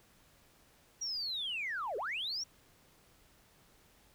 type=linear two-way sweep; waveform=sine; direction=down then up; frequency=5760 to 382.6 to 5760 Hz; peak=-34 dBFS; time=1.01-2.44 s; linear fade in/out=10 ms; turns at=1.97 s; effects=tanh soft clip ceiling -30 dBFS + pink hiss -65 dBFS RMS until 4.14 s